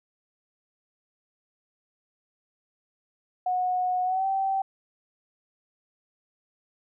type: tone with pitch glide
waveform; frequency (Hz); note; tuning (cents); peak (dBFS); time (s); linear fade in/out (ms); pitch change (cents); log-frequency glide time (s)
sine; 731 to 774.5; F#5 to G5; -21 to -21; -23; 3.46-4.62; 5; +100; 4.04-4.26
effects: none